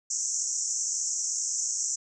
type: band-pass noise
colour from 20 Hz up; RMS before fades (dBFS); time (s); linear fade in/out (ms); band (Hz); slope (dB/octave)
white; -30; 0.1-1.96; 10; 5700 to 7600; 96
effects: none